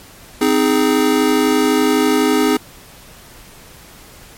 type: chord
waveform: square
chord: Ab major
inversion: first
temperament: just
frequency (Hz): 259.6 / 311.5 / 415.3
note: C4 / Eb4 / Ab4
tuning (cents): -13 / +2 / 0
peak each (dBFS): -17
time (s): 0.41-2.57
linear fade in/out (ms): 5
effects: pink hiss -41 dBFS RMS until 4.37 s + MP3 64 kbps